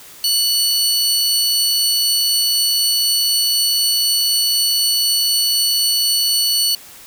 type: tone pair together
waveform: sawtooth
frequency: 2960 / 4438 Hz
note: F#7 / C#8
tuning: 0 / +1 cents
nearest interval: perfect fifth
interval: 701 cents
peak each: -19 / -12 dBFS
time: 0.24-6.75 s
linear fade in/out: 2 ms
effects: white hiss -40 dBFS RMS until 7.06 s

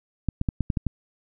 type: clicks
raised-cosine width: 5 ms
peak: -11 dBFS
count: 7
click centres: 0.287 / 0.414 / 0.488 / 0.607 / 0.702 / 0.772 / 0.867 s
effects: none

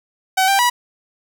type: tone with pitch steps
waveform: sawtooth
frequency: 758 / 787 / 973 Hz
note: F#5 / G5 / B5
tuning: +42 / +7 / -26 cents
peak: -9 dBFS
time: 0.37-0.7 s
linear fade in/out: 10 ms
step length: 110 ms
effects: none

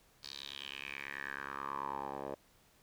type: tone with band-pass filter sweep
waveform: 10% pulse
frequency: 69.3 Hz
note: C#2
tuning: in tune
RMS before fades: -43 dBFS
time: 0.23-2.35 s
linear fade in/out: 5 ms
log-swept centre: 4600 to 610 Hz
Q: 5
effects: pink hiss -67 dBFS RMS until 2.82 s

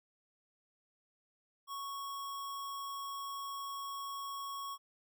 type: tone with sample-and-hold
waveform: sine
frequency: 1108.7 Hz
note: C#6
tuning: in tune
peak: -39 dBFS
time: 1.67-4.78 s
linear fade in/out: 50 ms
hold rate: 4410 Hz
effects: none

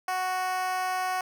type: tone with high-pass filter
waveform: 10% pulse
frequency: 370 Hz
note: F#4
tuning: in tune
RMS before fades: -29 dBFS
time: 0.08-1.21 s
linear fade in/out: 2 ms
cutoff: 780 Hz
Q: 3.1
effects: none

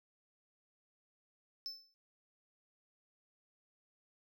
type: tone with exponential decay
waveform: triangle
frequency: 5274 Hz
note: E8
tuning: in tune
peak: -36 dBFS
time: 1.66-1.94 s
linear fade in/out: 0 ms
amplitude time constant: 60 ms
effects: none

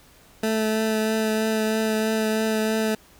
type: tone with vibrato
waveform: 20% pulse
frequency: 218.9 Hz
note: A3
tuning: 9 cents flat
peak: -16 dBFS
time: 0.43-2.95 s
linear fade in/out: 5 ms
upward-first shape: triangle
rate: 3.1 Hz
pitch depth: 15 cents each way
effects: pink hiss -53 dBFS RMS until 3.19 s

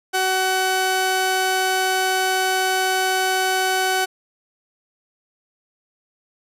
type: tone pair together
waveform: sawtooth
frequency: 376 / 752 Hz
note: F#4 / F#5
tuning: +28 / +28 cents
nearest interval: octave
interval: 1200 cents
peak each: -20 / -14 dBFS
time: 0.13-4.06 s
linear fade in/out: 20 ms
effects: resampled to 32000 Hz

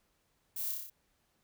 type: noise with echo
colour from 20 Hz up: violet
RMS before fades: -39 dBFS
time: 0.56-0.72 s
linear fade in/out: 5 ms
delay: 30 ms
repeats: 6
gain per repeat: -2 dB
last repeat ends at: 0.9 s
effects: pink hiss -75 dBFS RMS until 1.43 s

